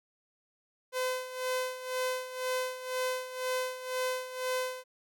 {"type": "tone with tremolo", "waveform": "sawtooth", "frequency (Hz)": 510, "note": "C5", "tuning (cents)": -44, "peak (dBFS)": -25, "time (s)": [0.92, 4.84], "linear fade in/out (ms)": 50, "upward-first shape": "sine", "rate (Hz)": 2, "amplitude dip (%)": 75, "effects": []}